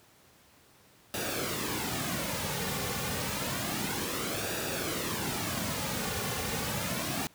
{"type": "noise with flanger", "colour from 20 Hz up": "pink", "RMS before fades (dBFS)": -33, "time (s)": [1.14, 7.27], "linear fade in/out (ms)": 0, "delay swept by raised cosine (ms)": [0.94, 3.14], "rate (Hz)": 0.29, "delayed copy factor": -0.55, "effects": ["pink hiss -60 dBFS RMS until 7.34 s", "high-pass 80 Hz 12 dB/octave"]}